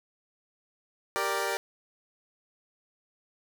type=chord; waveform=15% pulse; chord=G minor; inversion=none; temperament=equal; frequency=392 / 466.2 / 587.3 Hz; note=G4 / Bb4 / D5; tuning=0 / 0 / 0 cents; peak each=-26 dBFS; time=1.16-1.57 s; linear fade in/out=0 ms; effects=none